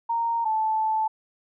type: tone pair in turn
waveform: sine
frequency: 927 / 875 Hz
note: A#5 / A5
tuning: -10 / -10 cents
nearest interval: minor second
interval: 100 cents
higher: first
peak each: -22 / -21 dBFS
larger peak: second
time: 0.09-0.45 / 0.45-1.08 s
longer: second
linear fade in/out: 10 ms
effects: none